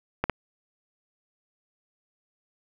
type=clicks; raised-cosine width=0.5 ms; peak=-9 dBFS; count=2; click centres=0.24 / 0.297 s; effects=8-bit